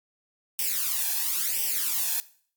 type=noise with flanger; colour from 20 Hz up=blue; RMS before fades=-27 dBFS; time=0.59-2.2 s; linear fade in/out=0 ms; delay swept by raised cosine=0.36 to 1.2 ms; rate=0.97 Hz; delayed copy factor=+0.95; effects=noise-tail reverb RT60 0.5 s tail -18 dB re dry + Opus 48 kbps